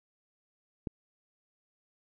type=click; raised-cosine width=3 ms; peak=-21 dBFS; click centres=0.872 s; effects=none